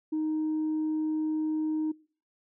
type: tone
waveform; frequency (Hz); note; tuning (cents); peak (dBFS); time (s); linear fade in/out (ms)
sine; 311.1; D#4; 0; -25; 0.12-1.92; 10
effects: noise-tail reverb RT60 0.4 s tail -23 dB re dry + tanh soft clip ceiling -24 dBFS